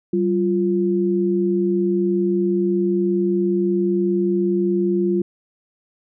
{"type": "tone pair together", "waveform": "sine", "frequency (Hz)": [192.06, 349], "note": ["G3", "F4"], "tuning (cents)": [-35, -1], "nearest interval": "minor seventh", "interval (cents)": 1034, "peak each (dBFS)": [-20, -18], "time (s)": [0.13, 5.22], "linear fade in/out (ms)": 5, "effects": []}